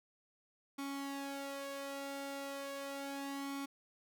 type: tone with flanger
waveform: sawtooth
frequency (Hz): 277.5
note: C#4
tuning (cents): +2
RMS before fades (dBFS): -43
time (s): 0.78-3.66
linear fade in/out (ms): 10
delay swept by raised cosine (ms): 0.88 to 2.18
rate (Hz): 0.35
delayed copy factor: +0.65
effects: none